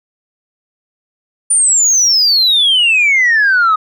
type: exponential sweep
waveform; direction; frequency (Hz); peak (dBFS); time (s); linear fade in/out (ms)
sine; down; 9397 to 1243; -6; 1.5-3.76; 10
effects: tanh soft clip ceiling -5 dBFS